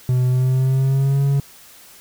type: tone with pitch glide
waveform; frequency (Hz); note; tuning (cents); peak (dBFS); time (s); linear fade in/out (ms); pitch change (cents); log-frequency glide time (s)
triangle; 126.3 to 139.33; B2 to C#3; +39 to +9; -12; 0.09-1.4; 2; +170; 0.28-1.23
effects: white hiss -45 dBFS RMS until 2 s

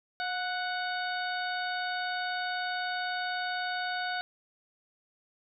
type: harmonic tone with a mistuned harmonic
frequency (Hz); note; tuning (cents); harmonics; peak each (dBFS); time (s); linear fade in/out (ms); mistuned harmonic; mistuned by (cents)
740; F#5; 0; 1 / 2 / 3 / 4 / 5 / 6; -34 / -34 / -44 / -46 / -42 / -43; 0.2-4.21; 0; 1; -38
effects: none

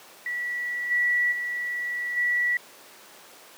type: tone with level steps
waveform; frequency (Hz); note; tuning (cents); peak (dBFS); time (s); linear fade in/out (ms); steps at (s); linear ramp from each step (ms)
sine; 1947; B6; -25; -27 / -20 / -27 / -21; 0.26-2.57; 2; 0.9 / 1.31 / 2.16; 20
effects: pink hiss -48 dBFS RMS until 3.57 s + high-pass 400 Hz 12 dB/octave

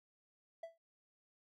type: tone with exponential decay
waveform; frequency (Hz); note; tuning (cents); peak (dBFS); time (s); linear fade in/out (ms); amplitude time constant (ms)
triangle; 662; E5; +7; -39; 0.63-0.78; 5; 31
effects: none

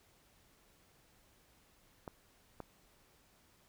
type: clicks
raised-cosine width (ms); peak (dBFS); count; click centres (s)
1; -29; 2; 2.078 / 2.603
effects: pink hiss -68 dBFS RMS until 3.68 s

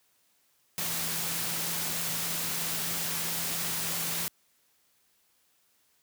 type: tone in noise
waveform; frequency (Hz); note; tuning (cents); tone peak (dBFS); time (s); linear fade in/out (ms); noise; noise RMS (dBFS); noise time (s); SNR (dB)
sine; 167; E3; +23; -43; 0.78-4.28; 0; white; -32; 0.78-4.28; -14
effects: white hiss -69 dBFS RMS until 6.02 s + high-pass 60 Hz 12 dB/octave

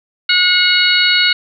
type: harmonic tone with a mistuned harmonic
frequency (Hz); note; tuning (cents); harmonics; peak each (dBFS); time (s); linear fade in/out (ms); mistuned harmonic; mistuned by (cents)
725; F#5; -35; 2 / 3 / 4 / 5 / 6; -16 / -16 / -16 / -16 / -16; 0.29-1.33; 5; 5; +88
effects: none

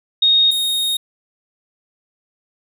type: tone pair in turn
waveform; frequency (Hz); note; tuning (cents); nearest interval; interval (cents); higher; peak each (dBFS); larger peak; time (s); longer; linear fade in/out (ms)
sine / 45% pulse; 3723 / 3723; A#7 / A#7; -3 / -3; unison; 0; neither; -10 / -17; first; 0.22-0.51 / 0.51-0.97; second; 5
effects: none

